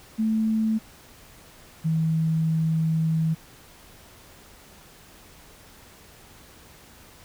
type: tone pair in turn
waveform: sine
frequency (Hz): 220 / 160.51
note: A3 / E3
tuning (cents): 0 / -46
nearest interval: perfect fourth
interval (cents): 546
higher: first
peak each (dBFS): -20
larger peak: neither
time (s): 0.18-0.79 / 1.84-3.35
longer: second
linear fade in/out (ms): 20
effects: pink hiss -50 dBFS RMS until 7.24 s